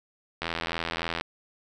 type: click train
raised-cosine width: 0.3 ms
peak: -13 dBFS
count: 67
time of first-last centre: 0.42-1.21 s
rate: 83.5 Hz
effects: none